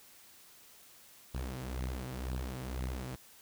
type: beating tone pair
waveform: sawtooth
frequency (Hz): 63 / 65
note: B1 / C2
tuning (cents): +35 / -11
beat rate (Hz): 2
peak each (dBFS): -35 / -36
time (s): 1.34-3.16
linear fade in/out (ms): 10
effects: white hiss -58 dBFS RMS until 3.41 s